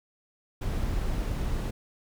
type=noise; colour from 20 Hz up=brown; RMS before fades=-29 dBFS; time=0.61-1.71 s; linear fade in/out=10 ms; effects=none